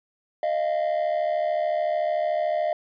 triangle tone pair together, 615.4 / 689 Hz, D#5 / F5, -19 / -24 cents, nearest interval major second, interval 195 cents, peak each -21 / -22 dBFS, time 0.43-2.73 s, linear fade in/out 2 ms, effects tanh soft clip ceiling -17 dBFS + resampled to 11025 Hz

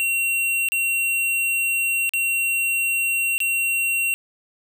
square tone with dropouts, 2740 Hz, F7, 34 cents flat, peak -20 dBFS, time 0-4.14 s, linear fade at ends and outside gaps 0 ms, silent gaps 0.687-0.72 / 2.093-2.136 / 3.38-3.403 s, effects none

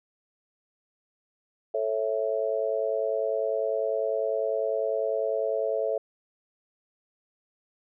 sine chord, A major, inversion none, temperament just, 440 / 550 / 660 Hz, A4 / C#5 / E5, 0 / -14 / +2 cents, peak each -29 dBFS, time 1.74-5.98 s, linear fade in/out 5 ms, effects none

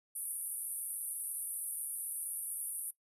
white band-pass noise, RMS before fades -40 dBFS, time 0.15-2.91 s, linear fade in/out 10 ms, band 9200 to 12000 Hz, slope 96 dB/octave, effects noise-tail reverb RT60 0.1 s tail -19 dB re dry

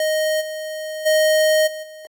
square tone with level steps, 622.3 Hz, D#5, in tune, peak -18 / -27 / -14 / -29 / -37 dBFS, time 0-2.07 s, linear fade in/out 2 ms, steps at 0.4 / 1.05 / 1.66 / 1.82 s, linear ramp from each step 20 ms, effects AAC 64 kbps

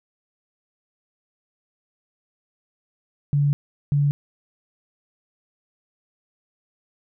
sine tone bursts at uneven times, 143.6 Hz, D3, 39 cents flat, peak -16 dBFS, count 2, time 3.33-3.53 / 3.92-4.11 s, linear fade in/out 0 ms, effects none

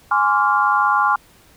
sine chord, D half-diminished seventh, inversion second, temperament equal with one note detuned, 830.6 / 1046.5 / 1146.5 / 1396.9 Hz, Ab5 / C6 / D6 / F6, 0 / 0 / -42 / 0 cents, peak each -19 dBFS, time 0.11-1.16 s, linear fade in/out 5 ms, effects pink hiss -51 dBFS RMS until 1.56 s

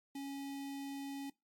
square tone with notch filter, 277.2 Hz, C#4, in tune, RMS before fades -43 dBFS, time 0.15-1.3 s, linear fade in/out 5 ms, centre 1400 Hz, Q 1.9, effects noise-tail reverb RT60 0.2 s tail -21 dB re dry + MP3 96 kbps

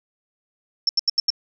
sine tone bursts, 5400 Hz, E8, 41 cents sharp, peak -15 dBFS, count 5, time 0.87-1.303 s, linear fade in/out 2 ms, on 21 ms, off 82 ms, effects none

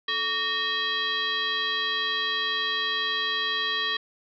sine tone with frequency modulation, 2552 Hz, D#7, 43 cents sharp, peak -24 dBFS, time 0.08-3.97 s, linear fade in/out 5 ms, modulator 706 Hz, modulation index 2.1, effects none

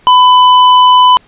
square tone, 1001 Hz, B5, 23 cents sharp, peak -3 dBFS, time 0.07-1.17 s, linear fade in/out 0 ms, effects pink hiss -46 dBFS RMS until 1.27 s + resampled to 8000 Hz

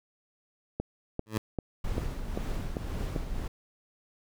click train, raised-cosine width 2 ms, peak -17 dBFS, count 7, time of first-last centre 0.8-3.162 s, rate 2.54 Hz
15% pulse tone with exponential growth, 109.1 Hz, A2, 14 cents flat, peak -18 dBFS, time 1.26-1.38 s, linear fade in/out 5 ms, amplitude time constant 26 ms
brown noise with tremolo, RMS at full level -31 dBFS, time 1.84-3.48 s, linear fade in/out 5 ms, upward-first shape triangle, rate 1.9 Hz, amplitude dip 50%
effects none

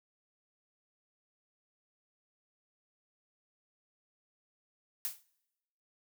blue noise with exponential decay, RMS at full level -32 dBFS, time 5.05-5.23 s, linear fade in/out 0 ms, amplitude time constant 38 ms, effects noise-tail reverb RT60 1.0 s tail -25 dB re dry

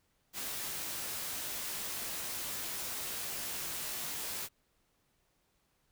white noise with comb filter, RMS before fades -39 dBFS, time 0.33-4.49 s, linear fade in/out 50 ms, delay 17 ms, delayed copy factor -0.5, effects pink hiss -75 dBFS RMS until 5.91 s

